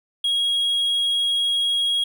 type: tone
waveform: triangle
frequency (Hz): 3296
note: G#7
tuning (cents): -14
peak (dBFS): -17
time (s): 0.24-2.04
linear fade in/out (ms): 5
effects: none